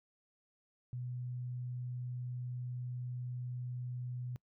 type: tone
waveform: sine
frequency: 124 Hz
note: B2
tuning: 7 cents sharp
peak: -38 dBFS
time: 0.93-4.36 s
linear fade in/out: 0 ms
effects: noise-tail reverb RT60 0.1 s tail -24 dB re dry